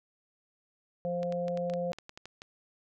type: harmonic tone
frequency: 175 Hz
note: F3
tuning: 4 cents sharp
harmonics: 1 / 3 / 4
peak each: -36 / -31 / -40 dBFS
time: 1.05-1.92 s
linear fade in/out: 0 ms
type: clicks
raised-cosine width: 0.2 ms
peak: -27 dBFS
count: 12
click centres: 1.231 / 1.324 / 1.482 / 1.574 / 1.699 / 1.737 / 1.932 / 1.986 / 2.094 / 2.175 / 2.256 / 2.419 s
effects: none